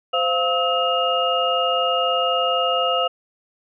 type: tone cluster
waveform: sine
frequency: 519 / 695 / 1284 / 2834 Hz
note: C5 / F5 / E6 / F7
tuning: -14 / -9 / -46 / +25 cents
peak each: -23 dBFS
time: 0.13-3.08 s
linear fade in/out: 10 ms
effects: none